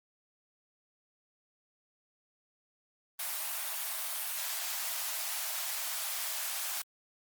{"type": "high-pass noise", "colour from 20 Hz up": "white", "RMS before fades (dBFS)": -36, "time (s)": [3.19, 6.82], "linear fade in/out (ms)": 5, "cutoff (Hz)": 600, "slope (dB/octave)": 96, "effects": ["Opus 32 kbps"]}